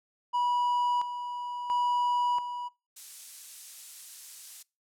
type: tone with tremolo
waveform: triangle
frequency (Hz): 975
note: B5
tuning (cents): -23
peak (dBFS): -23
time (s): 0.33-2.69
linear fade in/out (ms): 20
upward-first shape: square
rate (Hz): 0.73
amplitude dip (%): 65
type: noise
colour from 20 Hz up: violet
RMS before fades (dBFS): -38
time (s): 2.96-4.63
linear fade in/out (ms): 10
effects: noise-tail reverb RT60 0.3 s tail -25 dB re dry + low-pass 9000 Hz 12 dB/octave